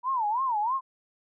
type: tone with vibrato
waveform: sine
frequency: 944 Hz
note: A#5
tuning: 22 cents sharp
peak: -24 dBFS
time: 0.03-0.81 s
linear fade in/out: 50 ms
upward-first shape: sine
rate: 3.1 Hz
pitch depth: 230 cents each way
effects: none